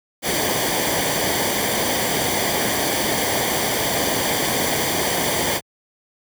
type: noise with comb filter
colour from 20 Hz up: pink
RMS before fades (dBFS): -21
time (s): 0.22-5.61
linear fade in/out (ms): 50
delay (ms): 0.75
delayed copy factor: -0.65
effects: high-pass 80 Hz 12 dB/octave